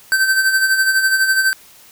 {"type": "tone with tremolo", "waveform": "square", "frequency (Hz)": 1548, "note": "G6", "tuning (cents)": -22, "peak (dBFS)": -11, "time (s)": [0.12, 1.53], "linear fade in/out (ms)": 0, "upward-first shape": "sine", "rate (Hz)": 12, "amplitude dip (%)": 55, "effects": ["white hiss -45 dBFS RMS until 1.91 s"]}